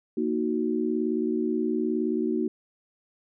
sine chord, D# minor, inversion second, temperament equal, 233.1 / 311.1 / 370 Hz, A#3 / D#4 / F#4, 0 / 0 / 0 cents, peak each -28 dBFS, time 0.17-2.48 s, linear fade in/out 5 ms, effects none

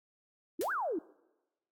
sine exponential two-way sweep, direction up then down, 289.4 to 1667 to 289.4 Hz, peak -31 dBFS, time 0.59-0.99 s, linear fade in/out 5 ms, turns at 0.72 s
white noise with exponential decay, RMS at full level -38 dBFS, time 0.61-0.76 s, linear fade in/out 1 ms, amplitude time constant 32 ms
effects noise-tail reverb RT60 1.0 s tail -22 dB re dry + AAC 64 kbps

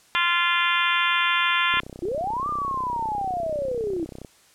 harmonic tone, 346.4 Hz, F4, 14 cents flat, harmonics 3 / 4 / 5 / 6 / 7 / 8 / 9 / 10, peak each -25 / -26 / -27 / -28 / -28 / -29 / -30 / -30 dBFS, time 0.15-1.8 s, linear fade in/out 0 ms
click train, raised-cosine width 2 ms, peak -24 dBFS, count 81, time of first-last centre 1.74-4.248 s, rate 31.9 Hz
sine linear two-way sweep, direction up then down, 311.1 to 1214 to 311.1 Hz, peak -24 dBFS, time 2.02-4.05 s, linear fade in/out 10 ms, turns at 2.49 s
effects white hiss -56 dBFS RMS until 4.54 s + low-pass 10000 Hz 12 dB/octave

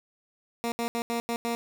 15% pulse tone bursts at uneven times, 234.2 Hz, A#3, 8 cents sharp, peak -21 dBFS, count 6, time 0.64-0.72 / 0.79-0.88 / 0.95-1.02 / 1.1-1.2 / 1.29-1.36 / 1.45-1.55 s, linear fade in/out 0 ms, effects none

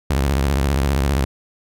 sawtooth tone with vibrato, 68.7 Hz, C#2, 15 cents flat, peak -12 dBFS, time 0.1-1.25 s, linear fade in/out 5 ms, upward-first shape sine, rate 15 Hz, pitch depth 180 cents each way, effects none

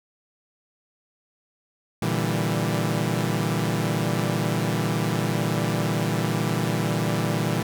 sawtooth chord, E half-diminished seventh, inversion second, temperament equal, 116.54 / 146.83 / 164.81 / 196 Hz, Bb2 / D3 / E3 / G3, 0 / 0 / 0 / 0 cents, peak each -23 / -25 / -23 / -25 dBFS, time 2.02-7.63 s, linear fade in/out 5 ms, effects none

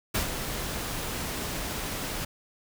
pink noise with ADSR envelope, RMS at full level -26 dBFS, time 0.14-2.25 s, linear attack 12 ms, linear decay 120 ms, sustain -7 dB, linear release 6 ms, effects none

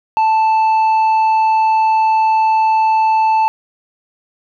sine tone with tanh clipping, 880 Hz, A5, in tune, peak -11 dBFS, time 0.17-3.48 s, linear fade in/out 0 ms, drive 5 dB, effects none

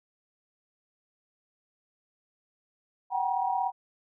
sine tone cluster, 748 / 785 / 954 Hz, F#5 / G5 / A#5, +19 / +2 / +40 cents, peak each -30 dBFS, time 3.1-3.72 s, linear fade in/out 50 ms, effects none

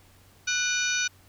harmonic tone with a mistuned harmonic, 741 Hz, F#5, 2 cents sharp, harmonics 2 / 3 / 4 / 5 / 6 / 7 / 8 / 9, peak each -28 / -31 / -36 / -33 / -36 / -41 / -30 / -43 dBFS, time 0.47-1.08 s, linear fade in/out 10 ms, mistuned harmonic 3, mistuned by +140 cents, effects added 93 Hz sine -58 dBFS peak until 1.28 s + pink hiss -58 dBFS RMS until 1.28 s

